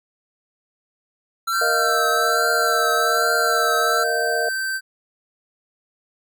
square tone with vibrato, 1341 Hz, E6, 29 cents sharp, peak -21 dBFS, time 1.47-4.04 s, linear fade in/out 10 ms, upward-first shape triangle, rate 1.2 Hz, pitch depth 69 cents each way
square tone, 1553 Hz, G6, 17 cents flat, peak -23 dBFS, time 1.51-4.81 s, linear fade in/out 50 ms
sine chord, Bb suspended fourth, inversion none, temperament equal, 466.2 / 622.3 / 698.5 Hz, Bb4 / Eb5 / F5, 0 / 0 / 0 cents, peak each -25 dBFS, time 1.61-4.49 s, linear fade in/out 5 ms
effects none

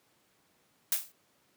blue noise with exponential decay, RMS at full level -24 dBFS, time 0.92-1.12 s, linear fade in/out 2 ms, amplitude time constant 43 ms, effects pink hiss -69 dBFS RMS until 1.56 s + high-pass 150 Hz 12 dB/octave

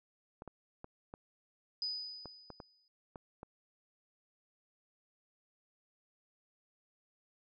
clicks, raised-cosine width 1 ms, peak -32 dBFS, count 9, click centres 0.421 / 0.477 / 0.844 / 1.139 / 2.257 / 2.503 / 2.602 / 3.158 / 3.431 s
sine tone with exponential decay, 4978 Hz, D#8, in tune, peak -33 dBFS, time 1.82-2.88 s, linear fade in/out 1 ms, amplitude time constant 230 ms
effects none

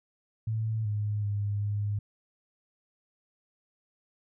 sine tone with pitch steps, 110.6 / 104.6 / 102.3 / 103.1 Hz, A2 / G#2 / G#2 / G#2, +9 / +13 / -26 / -12 cents, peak -27 dBFS, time 0.47-1.99 s, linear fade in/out 5 ms, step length 380 ms, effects none

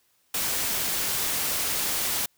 white noise, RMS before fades -27 dBFS, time 0.34-2.26 s, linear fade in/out 5 ms, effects white hiss -67 dBFS RMS until 2.37 s

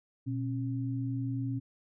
sine tone pair together, 120.97 / 271.2 Hz, B2 / C#4, -35 / -38 cents, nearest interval octave + major second, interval 1397 cents, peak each -32 / -35 dBFS, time 0.26-1.6 s, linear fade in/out 20 ms, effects none

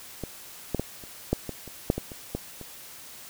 clicks, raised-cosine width 2 ms, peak -18 / -12 / -13 / -30 / -9 / -19 / -28 / -7 / -16 / -26 / -15 / -26 dBFS, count 12, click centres 0.237 / 0.747 / 0.796 / 1.038 / 1.33 / 1.493 / 1.677 / 1.901 / 1.98 / 2.118 / 2.35 / 2.613 s, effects white hiss -45 dBFS RMS until 3.29 s

